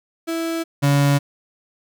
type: tone pair in turn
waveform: 35% pulse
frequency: 329.6 / 141.9 Hz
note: E4 / C#3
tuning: 0 / +41 cents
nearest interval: octave + minor third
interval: 1459 cents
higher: first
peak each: -20 / -12 dBFS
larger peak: second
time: 0.27-0.64 / 0.82-1.19 s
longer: neither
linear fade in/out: 20 ms
effects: none